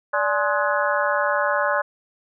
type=harmonic tone with a mistuned harmonic; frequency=210.3 Hz; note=G#3; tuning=22 cents sharp; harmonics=3 / 4 / 5 / 6 / 7 / 8; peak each=-23 / -28 / -25 / -28 / -25 / -28 dBFS; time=0.13-1.82 s; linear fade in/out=10 ms; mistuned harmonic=3; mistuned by=-140 cents; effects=none